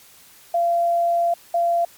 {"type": "tone pair in turn", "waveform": "sine", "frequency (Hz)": [686, 686], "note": ["F5", "F5"], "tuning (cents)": [-31, -31], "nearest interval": "unison", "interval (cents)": 0, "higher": "neither", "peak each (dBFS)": -16, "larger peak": "neither", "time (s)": [[0.54, 1.34], [1.54, 1.85]], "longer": "first", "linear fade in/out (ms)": 5, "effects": ["white hiss -49 dBFS RMS until 1.97 s", "MP3 96 kbps"]}